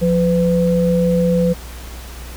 sine tone pair together, 176.56 / 503 Hz, F3 / B4, +19 / +32 cents, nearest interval octave + tritone, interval 1813 cents, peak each -14 / -16 dBFS, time 0.01-1.54 s, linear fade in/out 20 ms, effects added 60 Hz sine -31 dBFS peak until 2.36 s + pink hiss -37 dBFS RMS until 2.36 s

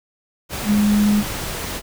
sine tone in noise, 207.7 Hz, G#3, in tune, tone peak -13 dBFS, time 0.65-1.24 s, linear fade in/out 50 ms, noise pink, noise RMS -27 dBFS, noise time 0.49-1.82 s, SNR +11 dB, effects none

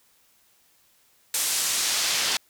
pink noise with band-pass filter sweep, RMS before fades -25 dBFS, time 1.34-2.37 s, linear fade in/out 2 ms, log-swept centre 9100 to 4100 Hz, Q 0.83, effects white hiss -62 dBFS RMS until 2.49 s

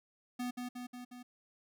square tone with echo, 246.9 Hz, B3, in tune, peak -36 dBFS, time 0.39-0.51 s, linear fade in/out 10 ms, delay 180 ms, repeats 4, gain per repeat -3 dB, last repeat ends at 1.23 s, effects none

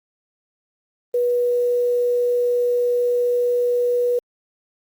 sine tone with quantisation, 486.7 Hz, B4, 25 cents flat, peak -16 dBFS, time 1.14-4.19 s, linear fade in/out 5 ms, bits 7, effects Opus 32 kbps

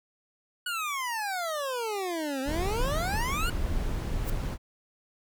25% pulse exponential two-way sweep, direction down then up, 1480 to 258.5 to 1480 Hz, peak -26 dBFS, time 0.66-3.5 s, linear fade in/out 5 ms, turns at 2.41 s
brown noise, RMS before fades -30 dBFS, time 2.45-4.58 s, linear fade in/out 50 ms
blue noise with exponential growth, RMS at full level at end -33 dBFS, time 4.21-4.3 s, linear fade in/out 5 ms, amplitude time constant 19 ms
effects none

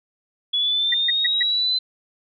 sine linear sweep, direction up, 3384 to 4056 Hz, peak -18 dBFS, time 0.53-1.79 s, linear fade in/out 10 ms
sine tone bursts, 1936 Hz, B6, 35 cents flat, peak -18 dBFS, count 4, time 0.92-1.428 s, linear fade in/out 5 ms, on 22 ms, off 140 ms
effects none

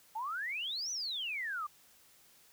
sine exponential two-way sweep, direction up then down, 838 to 6100 to 1149 Hz, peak -35 dBFS, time 0.15-1.67 s, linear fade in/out 10 ms, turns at 0.91 s, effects white hiss -63 dBFS RMS until 2.52 s

